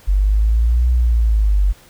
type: linear two-way sweep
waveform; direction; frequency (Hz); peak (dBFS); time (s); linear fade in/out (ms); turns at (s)
sine; up then down; 47 to 61.74 to 47; -11; 0.07-1.73; 20; 0.9
effects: pink hiss -47 dBFS RMS until 1.89 s